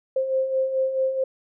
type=beating tone pair; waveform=sine; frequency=523.3 / 527.9 Hz; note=C5 / C5; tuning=0 / +15 cents; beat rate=4.6 Hz; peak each=-29 / -21 dBFS; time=0.16-1.24 s; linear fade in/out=5 ms; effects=none